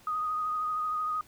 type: tone with vibrato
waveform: sine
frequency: 1244.5 Hz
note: D#6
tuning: in tune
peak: -28 dBFS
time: 0.07-1.21 s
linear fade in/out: 2 ms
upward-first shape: sine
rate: 13 Hz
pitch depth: 22 cents each way
effects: pink hiss -58 dBFS RMS until 1.27 s